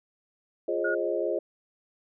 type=chord; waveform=sine; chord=F minor seventh; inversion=none; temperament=equal with one note detuned; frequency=349.2 / 415.3 / 537 / 622.3 Hz; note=F4 / Ab4 / C5 / Eb5; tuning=0 / 0 / +45 / 0 cents; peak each=-31 dBFS; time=0.68-1.39 s; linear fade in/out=5 ms
type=tone; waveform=sine; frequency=1443 Hz; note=F#6; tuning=44 cents flat; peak=-28 dBFS; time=0.84-0.95 s; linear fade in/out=10 ms
effects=none